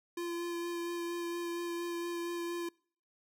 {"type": "tone with vibrato", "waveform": "square", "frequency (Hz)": 343.7, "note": "F4", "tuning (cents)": -28, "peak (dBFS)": -36, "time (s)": [0.17, 2.69], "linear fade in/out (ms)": 5, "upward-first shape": "sine", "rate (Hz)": 4.3, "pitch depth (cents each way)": 13, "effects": ["noise-tail reverb RT60 0.5 s tail -26 dB re dry"]}